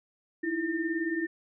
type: tone cluster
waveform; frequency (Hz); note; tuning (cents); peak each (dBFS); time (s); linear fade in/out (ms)
sine; 314.2 / 332.8 / 1808; D#4 / E4 / A6; +17 / +17 / +47; -34 / -30 / -34; 0.43-1.27; 10
effects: none